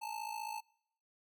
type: ring-modulated tone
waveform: square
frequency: 877 Hz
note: A5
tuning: 6 cents flat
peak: -37 dBFS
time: 0.01-0.61 s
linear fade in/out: 20 ms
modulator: 27.6 Hz
effects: noise-tail reverb RT60 0.8 s tail -26 dB re dry